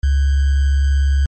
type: tone with sample-and-hold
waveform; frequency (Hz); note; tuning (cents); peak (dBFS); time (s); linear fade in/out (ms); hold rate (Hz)
sine; 69.3; C#2; 0; -11; 0.03-1.26; 5; 1575
effects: MP3 32 kbps